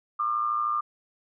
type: tone with amplitude modulation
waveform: sine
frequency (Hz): 1200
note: D6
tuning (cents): +37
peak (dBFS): -21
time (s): 0.19-0.81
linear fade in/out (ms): 10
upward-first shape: sine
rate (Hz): 113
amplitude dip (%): 60
effects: none